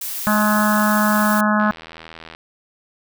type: noise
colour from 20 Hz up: blue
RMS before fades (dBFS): -27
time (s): 0.01-1.41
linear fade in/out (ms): 5
type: harmonic tone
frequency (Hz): 211.5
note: G#3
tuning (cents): +32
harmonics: 1 / 3 / 4 / 5 / 6 / 7 / 8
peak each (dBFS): -17 / -24 / -25 / -23 / -23 / -24 / -26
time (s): 0.27-1.71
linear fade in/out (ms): 0
type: click train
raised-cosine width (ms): 0.3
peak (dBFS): -20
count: 62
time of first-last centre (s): 1.6-2.349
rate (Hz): 81.4
effects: none